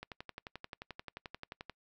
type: click train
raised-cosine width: 0.3 ms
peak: -27 dBFS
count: 20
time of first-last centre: 0.03-1.697 s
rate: 11.4 Hz
effects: noise-tail reverb RT60 0.1 s tail -26 dB re dry